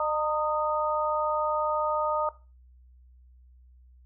sine tone cluster, 607 / 914 / 1240 Hz, D#5 / A#5 / D#6, -43 / -34 / -6 cents, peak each -29 dBFS, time 0-2.29 s, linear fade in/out 2 ms, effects noise-tail reverb RT60 0.3 s tail -17 dB re dry + added 62 Hz sine -52 dBFS peak until 4.05 s

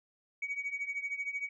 sine tone with tremolo, 2256 Hz, C#7, 30 cents sharp, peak -29 dBFS, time 0.42-1.49 s, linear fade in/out 5 ms, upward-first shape triangle, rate 13 Hz, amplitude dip 90%, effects tanh soft clip ceiling -29 dBFS

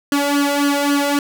sawtooth tone with flanger, 285.2 Hz, C#4, 49 cents sharp, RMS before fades -17 dBFS, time 0.12-1.19 s, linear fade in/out 2 ms, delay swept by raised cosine 0.65 to 1.5 ms, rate 3.7 Hz, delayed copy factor +0.8, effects none

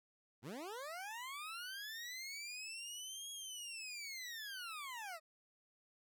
20% pulse linear two-way sweep, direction up then down, 98 to 3322 to 612 Hz, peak -40 dBFS, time 0.42-5.2 s, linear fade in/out 50 ms, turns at 3.31 s, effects none

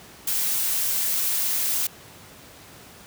blue noise, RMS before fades -24 dBFS, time 0.27-1.87 s, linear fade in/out 5 ms, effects pink hiss -46 dBFS RMS until 3.06 s + high-pass 80 Hz 12 dB/octave

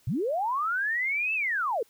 sine linear two-way sweep, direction up then down, 92.4 to 2669 to 401.9 Hz, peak -25 dBFS, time 0.07-1.83 s, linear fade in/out 5 ms, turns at 1.34 s, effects white hiss -63 dBFS RMS until 1.89 s

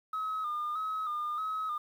sine tone with vibrato, 1244.5 Hz, D#6, in tune, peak -30 dBFS, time 0.13-1.78 s, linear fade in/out 5 ms, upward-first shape square, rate 1.6 Hz, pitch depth 48 cents each way, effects tanh soft clip ceiling -28 dBFS + 10-bit

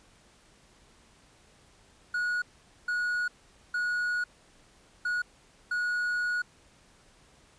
triangle tone bursts at uneven times, 1455 Hz, F#6, 29 cents flat, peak -25 dBFS, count 5, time 2.14-2.42 / 2.88-3.28 / 3.74-4.24 / 5.05-5.22 / 5.71-6.42 s, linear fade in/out 5 ms, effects pink hiss -60 dBFS RMS until 7.58 s + resampled to 22050 Hz

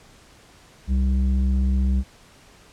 square tone with low-pass filter, 65.41 Hz, C2, in tune, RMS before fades -20 dBFS, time 0.87-2.04 s, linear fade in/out 50 ms, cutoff 160 Hz, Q 2.2, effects pink hiss -51 dBFS RMS until 2.72 s + low-pass 9000 Hz 12 dB/octave

